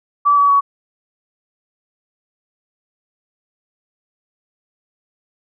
sine tone with pitch steps, 1154 / 1139.4 / 1125 Hz, D6 / C#6 / C#6, -31 / +47 / +25 cents, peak -9 dBFS, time 0.25-0.61 s, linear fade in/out 20 ms, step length 120 ms, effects none

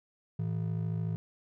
triangle ring-modulated tone, 136.6 Hz, C#3, 25 cents flat, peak -25 dBFS, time 0.39-1.16 s, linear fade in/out 0 ms, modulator 26.8 Hz, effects none

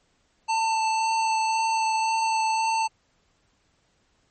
square tone with vibrato, 890 Hz, A5, 20 cents sharp, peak -22 dBFS, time 0.48-2.88 s, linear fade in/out 20 ms, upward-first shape sine, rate 1.9 Hz, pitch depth 11 cents each way, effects pink hiss -67 dBFS RMS until 4.3 s + MP3 32 kbps

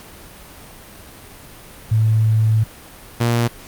sine / sawtooth tone pair in turn, 110 / 118.2 Hz, A2 / A#2, 0 / +24 cents, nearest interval minor second, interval 124 cents, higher second, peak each -12 / -11 dBFS, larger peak second, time 1.91-2.64 / 3.2-3.48 s, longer first, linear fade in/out 10 ms, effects pink hiss -40 dBFS RMS until 3.67 s + Opus 48 kbps

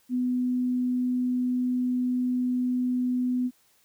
sine tone, 249.9 Hz, B3, 21 cents sharp, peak -23 dBFS, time 0.09-3.51 s, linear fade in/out 50 ms, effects white hiss -64 dBFS RMS until 3.84 s

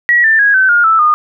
sine tone with pitch steps, 1919 / 1780.2 / 1651.4 / 1531.9 / 1421.1 / 1318.3 / 1222.9 Hz, A#6 / A6 / G#6 / G6 / F6 / E6 / D#6, +50 / +20 / -10 / -40 / +30 / 0 / -30 cents, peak -6 dBFS, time 0.09-1.14 s, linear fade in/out 0 ms, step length 150 ms, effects none

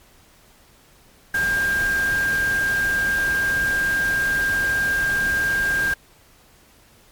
sine tone in noise, 1600 Hz, G6, 35 cents sharp, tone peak -18 dBFS, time 1.34-5.94 s, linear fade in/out 5 ms, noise pink, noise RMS -31 dBFS, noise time 1.34-5.94 s, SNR +10 dB, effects pink hiss -53 dBFS RMS until 7.11 s + MP3 96 kbps

